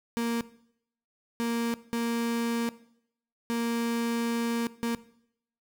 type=tone bursts at uneven times; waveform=35% pulse; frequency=233.1 Hz; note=A#3; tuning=in tune; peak=-25 dBFS; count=5; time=0.17-0.41 / 1.4-1.74 / 1.93-2.69 / 3.5-4.67 / 4.83-4.95 s; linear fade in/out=0 ms; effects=noise-tail reverb RT60 0.7 s tail -18 dB re dry